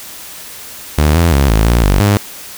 sawtooth tone with pitch steps, 75.4 / 84.5 / 69.3 / 53.6 / 59 / 48.23 / 101.9 Hz, D2 / E2 / C#2 / A1 / A#1 / G1 / G#2, +46 / +43 / 0 / -45 / +22 / -27 / -32 cents, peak -4 dBFS, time 0.98-2.17 s, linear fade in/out 0 ms, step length 170 ms, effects white hiss -31 dBFS RMS until 2.57 s

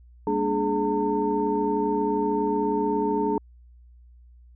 sine tone cluster, 204.2 / 236.9 / 293.6 / 421.1 / 906 Hz, G#3 / A#3 / D4 / G#4 / A#5, -29 / +28 / 0 / +24 / -50 cents, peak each -30 / -33 / -27 / -25 / -27 dBFS, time 0.27-3.38 s, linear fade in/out 2 ms, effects tanh soft clip ceiling -10 dBFS + added 60 Hz sine -48 dBFS peak until 4.55 s

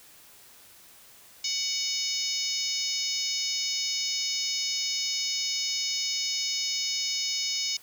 harmonic tone with a mistuned harmonic, 740 Hz, F#5, in tune, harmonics 3 / 4 / 5 / 6 / 7 / 8 / 9, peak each -38 / -37 / -36 / -37 / -30 / -38 / -35 dBFS, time 1.44-7.77 s, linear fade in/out 5 ms, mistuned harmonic 3, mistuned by +20 cents, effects white hiss -53 dBFS RMS until 7.82 s

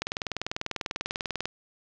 click train, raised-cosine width 0.2 ms, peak -12 dBFS, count 30, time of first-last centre 0.02-1.456 s, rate 20.2 Hz, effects low-pass 6000 Hz 12 dB/octave + 9-bit

